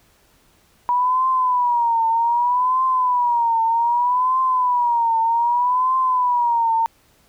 sine tone with vibrato, 970 Hz, B5, 31 cents flat, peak -15 dBFS, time 0.89-6.86 s, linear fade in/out 0 ms, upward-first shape triangle, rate 0.64 Hz, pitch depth 130 cents each way, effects pink hiss -57 dBFS RMS until 7.28 s

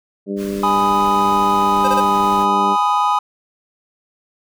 harmonic tone, 99.6 Hz, G2, 28 cents sharp, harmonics 2 / 3 / 4 / 5 / 6, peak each -23 / -27 / -24 / -37 / -33 dBFS, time 0.26-2.77 s, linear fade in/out 50 ms
pink band-stop noise, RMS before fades -35 dBFS, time 0.36-2.47 s, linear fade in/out 50 ms, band 660 to 980 Hz, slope 96 dB/octave
triangle chord, G# minor, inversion none, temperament just, 830.6 / 996.7 / 1245.9 Hz, G#5 / B5 / D#6, 0 / +16 / +2 cents, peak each -16 dBFS, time 0.63-3.19 s, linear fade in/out 5 ms
square tone bursts, 525 Hz, C5, 6 cents sharp, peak -19 dBFS, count 3, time 1.84-2.006 s, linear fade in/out 10 ms, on 40 ms, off 23 ms
effects none

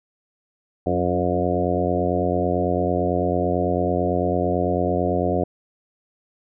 harmonic tone with a mistuned harmonic, 89 Hz, F2, 33 cents sharp, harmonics 1 / 2 / 3 / 4 / 5 / 6 / 7 / 8, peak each -27 / -27 / -27 / -27 / -27 / -27 / -27 / -27 dBFS, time 0.86-5.44 s, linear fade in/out 5 ms, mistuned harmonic 3, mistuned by +31 cents, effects none

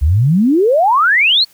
sine exponential sweep, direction up, 66 to 4472 Hz, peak -8 dBFS, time 0.01-1.45 s, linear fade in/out 20 ms, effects white hiss -49 dBFS RMS until 1.53 s

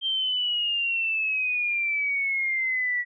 sine exponential sweep, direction down, 3169 to 1937 Hz, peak -23 dBFS, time 0.01-3.05 s, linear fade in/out 50 ms, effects none

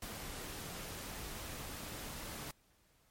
pink noise, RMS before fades -45 dBFS, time 0.02-2.51 s, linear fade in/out 2 ms, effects pink hiss -71 dBFS RMS until 3.1 s + MP3 64 kbps

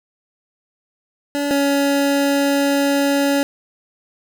25% pulse tone pair in turn, 285.9 / 281 Hz, D4 / C#4, -46 / +24 cents, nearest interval unison, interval 30 cents, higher first, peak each -15 / -11 dBFS, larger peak second, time 1.35-1.51 / 1.51-3.43 s, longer second, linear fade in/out 0 ms, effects none

